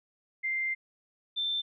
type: tone pair in turn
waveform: sine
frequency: 2093 / 3557 Hz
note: C7 / A7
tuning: 0 / +18 cents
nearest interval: major sixth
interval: 918 cents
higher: second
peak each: -28 dBFS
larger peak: neither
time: 0.43-0.75 / 1.36-1.62 s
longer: first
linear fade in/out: 20 ms
effects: none